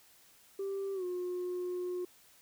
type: tone with pitch glide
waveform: sine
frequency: 392 to 359.5 Hz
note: G4 to F#4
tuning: 0 to -50 cents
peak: -32 dBFS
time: 0.59-2.05 s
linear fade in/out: 5 ms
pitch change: -150 cents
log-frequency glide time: 0.94-1.04 s
effects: tanh soft clip ceiling -32 dBFS + white hiss -62 dBFS RMS until 2.41 s